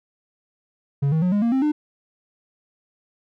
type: tone with pitch steps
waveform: triangle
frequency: 140.2 / 159.2 / 180.77 / 205.3 / 233.1 / 264.7 / 300.5 Hz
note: C#3 / D#3 / F#3 / G#3 / A#3 / C4 / D4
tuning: +20 / +40 / -40 / -20 / 0 / +20 / +40 cents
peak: -15 dBFS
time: 1.02-1.72 s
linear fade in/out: 10 ms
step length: 100 ms
effects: none